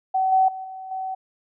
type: tone with level steps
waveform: sine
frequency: 758 Hz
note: F#5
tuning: 42 cents sharp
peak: -18 / -14 / -30 / -33 / -26 dBFS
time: 0.14-1.15 s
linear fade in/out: 10 ms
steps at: 0.32 / 0.48 / 0.64 / 0.91 s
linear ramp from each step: 5 ms
effects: none